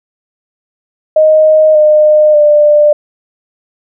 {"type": "tone with pitch steps", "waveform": "sine", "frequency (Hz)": [622.3, 608.4, 594.9], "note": ["D#5", "D#5", "D5"], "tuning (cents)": [0, -39, 22], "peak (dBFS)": -3, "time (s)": [1.16, 2.93], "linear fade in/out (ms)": 5, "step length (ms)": 590, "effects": []}